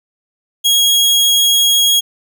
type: tone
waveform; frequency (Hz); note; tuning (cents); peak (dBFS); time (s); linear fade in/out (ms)
sawtooth; 3298; G#7; -13; -6; 0.64-2.01; 20
effects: none